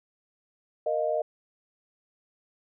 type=chord; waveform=sine; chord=Bb suspended fourth; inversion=none; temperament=equal with one note detuned; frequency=466.2 / 618 / 698.5 Hz; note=Bb4 / Eb5 / F5; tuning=0 / -12 / 0 cents; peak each=-31 / -26 / -32 dBFS; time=0.86-1.22 s; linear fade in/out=5 ms; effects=none